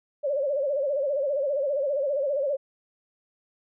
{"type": "tone with vibrato", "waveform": "sine", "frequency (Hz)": 562, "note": "C#5", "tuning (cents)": 24, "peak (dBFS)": -23, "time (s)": [0.23, 2.57], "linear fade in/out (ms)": 20, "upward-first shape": "sine", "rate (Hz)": 15, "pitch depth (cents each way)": 110, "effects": []}